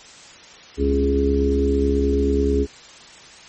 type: harmonic tone with a mistuned harmonic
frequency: 69.3 Hz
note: C#2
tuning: in tune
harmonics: 1 / 3 / 4 / 5 / 6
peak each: -20 / -28 / -22 / -28 / -20 dBFS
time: 0.77-2.67 s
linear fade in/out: 50 ms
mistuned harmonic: 3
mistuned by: -15 cents
effects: white hiss -43 dBFS RMS until 3.48 s + MP3 32 kbps